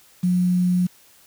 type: tone with quantisation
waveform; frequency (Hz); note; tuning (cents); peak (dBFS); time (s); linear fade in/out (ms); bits
sine; 179.8; F#3; -49; -16; 0.23-0.87; 10; 7
effects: white hiss -53 dBFS RMS until 1.26 s